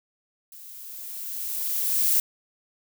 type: noise with level ramp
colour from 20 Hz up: violet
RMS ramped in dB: -45 to -20 dBFS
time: 0.52-2.2 s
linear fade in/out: 2 ms
effects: none